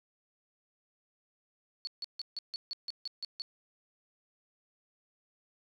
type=tone bursts; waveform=sine; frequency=4435 Hz; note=C#8; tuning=in tune; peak=-35 dBFS; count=10; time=1.85-3.42 s; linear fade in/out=0 ms; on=22 ms; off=150 ms; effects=12-bit